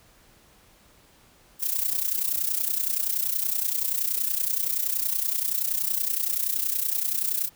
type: noise with amplitude modulation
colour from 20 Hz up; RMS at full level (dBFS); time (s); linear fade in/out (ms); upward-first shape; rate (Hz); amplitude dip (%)
violet; -23; 1.59-7.5; 50; sine; 30.6; 75
effects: pink hiss -57 dBFS RMS until 7.55 s